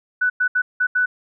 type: tone bursts at uneven times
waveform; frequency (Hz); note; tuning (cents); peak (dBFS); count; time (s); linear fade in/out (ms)
sine; 1490; F#6; +12; -15; 5; 0.21-0.3 / 0.4-0.48 / 0.55-0.62 / 0.8-0.87 / 0.95-1.06; 10
effects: none